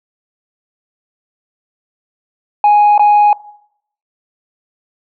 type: tone with dropouts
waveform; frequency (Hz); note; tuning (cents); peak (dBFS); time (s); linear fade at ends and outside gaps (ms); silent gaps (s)
sine; 830.6; G#5; 0; -3; 2.64-3.33; 2; 2.979-2.994
effects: noise-tail reverb RT60 0.7 s tail -21 dB re dry + tanh soft clip ceiling -4 dBFS